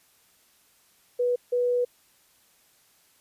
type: tone bursts at uneven times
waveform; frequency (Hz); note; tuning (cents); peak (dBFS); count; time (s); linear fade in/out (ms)
sine; 490; B4; -14; -21; 2; 1.19-1.36 / 1.52-1.85; 10
effects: white hiss -62 dBFS RMS until 3.2 s + resampled to 32000 Hz